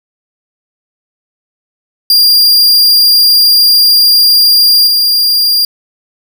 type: tone with level steps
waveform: 45% pulse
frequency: 4791 Hz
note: D8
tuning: 34 cents sharp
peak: -3 / -6 dBFS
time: 2.1-5.65 s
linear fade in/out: 2 ms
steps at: 4.87 s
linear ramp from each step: 2 ms
effects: none